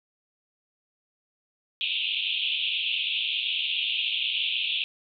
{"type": "band-pass noise", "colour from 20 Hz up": "white", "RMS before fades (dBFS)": -28, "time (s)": [1.81, 4.84], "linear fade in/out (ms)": 0, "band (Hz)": [2500, 3600], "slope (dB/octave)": 96, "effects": []}